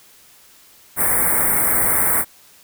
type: band-stop noise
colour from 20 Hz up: white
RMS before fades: -17 dBFS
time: 0.96-2.25 s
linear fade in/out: 50 ms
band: 2200 to 8200 Hz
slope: 96 dB/octave
effects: white hiss -49 dBFS RMS until 2.63 s